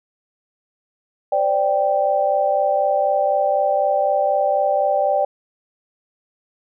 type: chord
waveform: sine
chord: C suspended second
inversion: none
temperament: equal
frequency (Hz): 523.3 / 587.3 / 784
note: C5 / D5 / G5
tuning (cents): 0 / 0 / 0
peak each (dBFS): -24 / -18 / -19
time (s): 1.32-5.25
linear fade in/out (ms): 5
effects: none